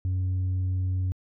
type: tone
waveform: sine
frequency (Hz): 92.5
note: F#2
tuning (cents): 0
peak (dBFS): -21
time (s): 0.05-1.12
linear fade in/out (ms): 0
effects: tanh soft clip ceiling -23 dBFS